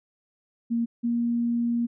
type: tone pair in turn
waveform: sine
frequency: 233.1 / 236.1 Hz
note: A#3 / A#3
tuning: 0 / +22 cents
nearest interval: unison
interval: 22 cents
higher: second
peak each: -22 dBFS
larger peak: neither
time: 0.7-0.86 / 1.03-1.87 s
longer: second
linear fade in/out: 20 ms
effects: none